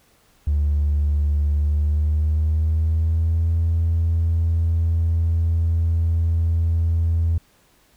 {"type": "tone with pitch glide", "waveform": "triangle", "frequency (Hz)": [73.42, 82.89], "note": ["D2", "E2"], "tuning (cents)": [0, 10], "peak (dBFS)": -13, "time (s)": [0.47, 7.38], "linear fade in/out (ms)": 5, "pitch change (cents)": 210, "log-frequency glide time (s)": [1.51, 3.49], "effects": ["tanh soft clip ceiling -13 dBFS", "pink hiss -58 dBFS RMS until 7.96 s"]}